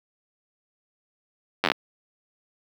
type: slowing click train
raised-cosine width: 0.3 ms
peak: -4 dBFS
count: 7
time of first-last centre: 1.64-1.717 s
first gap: 10 ms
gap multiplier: 1.1
effects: high-pass 200 Hz 12 dB/octave + 7-bit